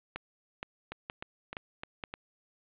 two click trains, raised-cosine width 0.3 ms, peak -22 / -20 dBFS, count 5 / 5, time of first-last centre 0.92-2.14 / 0.16-2.038 s, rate 3.28 / 2.13 Hz, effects resampled to 8000 Hz + 8-bit

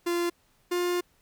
45% pulse tone pair in turn, 346 / 353.9 Hz, F4 / F4, -16 / +23 cents, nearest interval unison, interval 39 cents, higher second, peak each -25 dBFS, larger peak neither, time 0.06-0.3 / 0.71-1.01 s, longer second, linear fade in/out 10 ms, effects pink hiss -66 dBFS RMS until 1.21 s

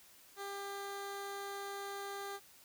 15% pulse tone, 398.5 Hz, G4, 28 cents sharp, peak -35 dBFS, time 0.36-2.4 s, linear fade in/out 50 ms, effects white hiss -61 dBFS RMS until 2.64 s

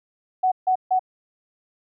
sine tone bursts, 745 Hz, F#5, 12 cents sharp, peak -16 dBFS, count 3, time 0.43-0.994 s, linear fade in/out 10 ms, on 88 ms, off 150 ms, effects none

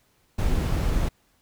brown noise, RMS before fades -23 dBFS, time 0.38-1.09 s, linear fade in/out 10 ms, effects pink hiss -65 dBFS RMS until 1.41 s

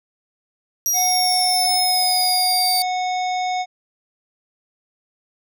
sawtooth exponential sweep, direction down, 5760 to 4610 Hz, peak -15 dBFS, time 0.86-2.82 s, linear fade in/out 0 ms
harmonic tone, 734 Hz, F#5, 14 cents flat, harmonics 1 / 3 / 5 / 7 / 9, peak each -20 / -30 / -34 / -37 / -39 dBFS, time 0.93-3.66 s, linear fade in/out 50 ms
effects none

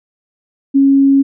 sine tone, 274.6 Hz, C#4, 16 cents flat, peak -6 dBFS, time 0.74-1.23 s, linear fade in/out 20 ms, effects none

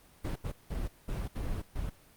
brown noise bursts at uneven times, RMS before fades -34 dBFS, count 6, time 0.24-0.36 / 0.44-0.52 / 0.7-0.88 / 1.08-1.28 / 1.35-1.62 / 1.75-1.9 s, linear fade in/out 10 ms, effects pink hiss -60 dBFS RMS until 2.16 s + Opus 32 kbps

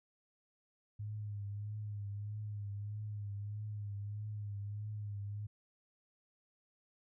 sine tone with vibrato, 103.6 Hz, G#2, 4 cents flat, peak -39 dBFS, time 0.99-5.47 s, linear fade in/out 10 ms, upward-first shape triangle, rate 1.6 Hz, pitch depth 53 cents each way, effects none

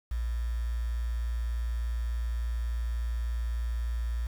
sine tone with quantisation, 58.27 Hz, A#1, in tune, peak -28 dBFS, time 0.11-4.27 s, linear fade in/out 5 ms, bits 8, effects none

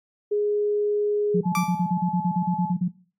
sine tone, 415.3 Hz, G#4, in tune, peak -20 dBFS, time 0.31-1.41 s, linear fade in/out 10 ms
sine tone bursts, 179.2 Hz, F3, 45 cents sharp, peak -19 dBFS, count 14, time 1.34-2.884 s, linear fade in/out 10 ms, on 75 ms, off 38 ms
sine tone with tremolo, 860 Hz, A5, 40 cents flat, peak -27 dBFS, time 1.43-2.74 s, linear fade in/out 50 ms, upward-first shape sine, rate 11 Hz, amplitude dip 25%
30% pulse tone with exponential decay, 1171 Hz, D6, 5 cents flat, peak -19 dBFS, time 1.55-1.9 s, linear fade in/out 1 ms, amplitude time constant 74 ms
effects noise-tail reverb RT60 0.4 s tail -19 dB re dry + AAC 64 kbps

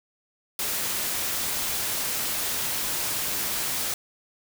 white noise, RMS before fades -28 dBFS, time 0.59-3.94 s, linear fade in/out 2 ms, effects none

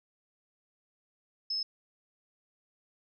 sine tone, 5200 Hz, E8, 24 cents flat, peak -30 dBFS, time 1.5-1.63 s, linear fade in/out 5 ms, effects none

